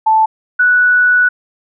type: tone pair in turn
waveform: sine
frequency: 878 / 1476.6 Hz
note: A5 / F#6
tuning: -4 / -4 cents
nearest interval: major sixth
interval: 900 cents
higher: second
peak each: -7 dBFS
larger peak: neither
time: 0.06-0.26 / 0.59-1.29 s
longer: second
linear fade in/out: 10 ms
effects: none